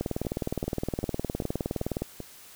two click trains, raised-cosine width 2 ms, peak -22 / -15 dBFS, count 6 / 40, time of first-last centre 0.25-2.203 / 0.01-2.02 s, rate 2.56 / 19.4 Hz, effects white hiss -50 dBFS RMS until 2.55 s

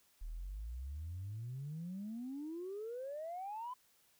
sine exponential sweep, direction up, 36.71 to 1027 Hz, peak -40 dBFS, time 0.21-3.74 s, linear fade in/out 10 ms, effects tanh soft clip ceiling -37 dBFS + white hiss -71 dBFS RMS until 4.19 s

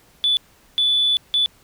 sine tone bursts at uneven times, 3471 Hz, A7, 24 cents flat, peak -14 dBFS, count 3, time 0.24-0.37 / 0.78-1.17 / 1.34-1.46 s, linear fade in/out 0 ms, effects tanh soft clip ceiling -10 dBFS + pink hiss -54 dBFS RMS until 1.63 s

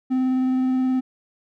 triangle tone with vibrato, 258 Hz, C4, 24 cents flat, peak -16 dBFS, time 0.1-1.01 s, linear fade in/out 20 ms, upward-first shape triangle, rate 19 Hz, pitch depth 14 cents each way, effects none

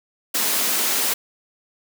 white high-pass noise, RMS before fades -21 dBFS, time 0.34-1.14 s, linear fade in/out 10 ms, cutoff 180 Hz, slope 48 dB/octave, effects none

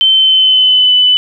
sine tone with pitch glide, 3090 to 2997 Hz, G7 to F#7, -26 to +22 cents, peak -5 dBFS, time 0.01-1.17 s, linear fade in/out 0 ms, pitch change -52 cents, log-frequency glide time 0.11-0.97 s, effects none

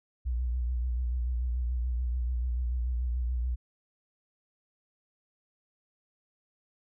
sine tone with vibrato, 61 Hz, B1, 21 cents flat, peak -27 dBFS, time 0.25-3.56 s, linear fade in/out 20 ms, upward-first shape sine, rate 6.9 Hz, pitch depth 61 cents each way, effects none

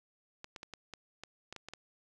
clicks, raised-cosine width 0.2 ms, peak -27 dBFS, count 10, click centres 0.444 / 0.562 / 0.631 / 0.737 / 0.937 / 1.236 / 1.526 / 1.563 / 1.686 / 1.736 s, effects none

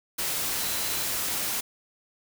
sine tone in noise, 4028 Hz, B7, 33 cents sharp, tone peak -39 dBFS, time 0.59-1.05 s, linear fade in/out 10 ms, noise white, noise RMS -29 dBFS, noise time 0.18-1.61 s, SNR -13 dB, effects none

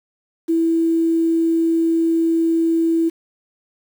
sine tone with quantisation, 329.6 Hz, E4, in tune, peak -14 dBFS, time 0.48-3.1 s, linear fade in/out 20 ms, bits 7, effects none

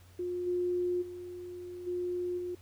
sine tone with level steps, 356.6 Hz, F4, 36 cents sharp, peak -32 / -28 / -40 / -31 / -34 dBFS, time 0.19-2.55 s, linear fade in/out 5 ms, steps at 0.46 / 1.01 / 1.86 / 2.37 s, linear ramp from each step 20 ms, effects added 90 Hz sine -55 dBFS peak until 2.61 s + pink hiss -62 dBFS RMS until 2.61 s

